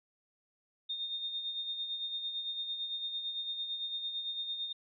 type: tone with tremolo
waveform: sine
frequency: 3660 Hz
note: A#7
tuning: 32 cents flat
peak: -33 dBFS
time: 0.89-4.73 s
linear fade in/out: 10 ms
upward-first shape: sine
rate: 8.9 Hz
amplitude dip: 50%
effects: none